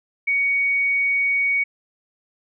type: tone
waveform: sine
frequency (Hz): 2240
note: C#7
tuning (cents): +18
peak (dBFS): -17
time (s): 0.27-1.64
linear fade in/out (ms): 10
effects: none